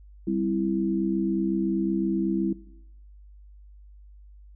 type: chord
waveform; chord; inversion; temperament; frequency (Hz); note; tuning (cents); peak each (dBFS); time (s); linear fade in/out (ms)
sine; C major; second; equal; 196 / 261.6 / 329.6; G3 / C4 / E4; 0 / 0 / 0; -27 / -31 / -26; 0.27-2.53; 5
effects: noise-tail reverb RT60 0.8 s tail -19 dB re dry + added 50 Hz sine -46 dBFS peak until 4.55 s